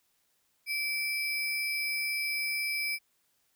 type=tone with sample-and-hold; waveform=sine; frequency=2324 Hz; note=D7; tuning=19 cents flat; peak=-29 dBFS; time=0.66-2.99 s; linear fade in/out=50 ms; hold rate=7350 Hz; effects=white hiss -73 dBFS RMS until 3.55 s